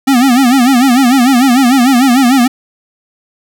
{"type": "tone with vibrato", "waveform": "square", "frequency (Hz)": 255.7, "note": "C4", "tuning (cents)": -40, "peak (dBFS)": -6, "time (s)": [0.07, 2.48], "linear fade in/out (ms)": 10, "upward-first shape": "sine", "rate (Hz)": 6.7, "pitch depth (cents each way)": 140, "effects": []}